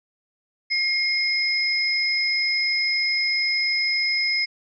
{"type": "tone pair together", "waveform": "sine", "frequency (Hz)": [2141, 5092], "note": ["C7", "D#8"], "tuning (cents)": [39, 39], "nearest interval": "octave + minor third", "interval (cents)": 1500, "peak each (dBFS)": [-22, -23], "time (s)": [0.7, 4.46], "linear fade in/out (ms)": 20, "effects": []}